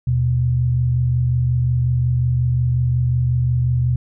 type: tone pair together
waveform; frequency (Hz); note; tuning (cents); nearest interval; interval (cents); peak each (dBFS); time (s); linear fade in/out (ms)
sine; 77.78 / 123.32; D#2 / B2; 0 / -2; minor sixth; 798; -23 / -15; 0.07-3.96; 5
effects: none